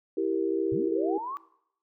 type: chord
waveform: sine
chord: E diminished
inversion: none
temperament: equal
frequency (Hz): 329.6 / 392 / 466.2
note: E4 / G4 / Bb4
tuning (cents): 0 / 0 / 0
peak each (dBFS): -29 / -28 / -32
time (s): 0.17-1.18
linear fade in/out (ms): 5
type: linear sweep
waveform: sine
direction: up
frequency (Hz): 101.4 to 1158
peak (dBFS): -32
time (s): 0.72-1.37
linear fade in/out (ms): 0
effects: noise-tail reverb RT60 0.7 s tail -18 dB re dry